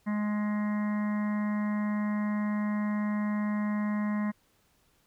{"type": "harmonic tone with a mistuned harmonic", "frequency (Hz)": 209.4, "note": "G#3", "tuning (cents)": 15, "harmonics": [1, 3, 4, 5, 6, 7, 8, 9, 10], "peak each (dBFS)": [-27, -43, -48, -41, -52, -53, -51, -44, -50], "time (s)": [0.06, 4.32], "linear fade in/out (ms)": 20, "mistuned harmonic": 7, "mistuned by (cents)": -16, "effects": ["pink hiss -68 dBFS RMS until 5.06 s"]}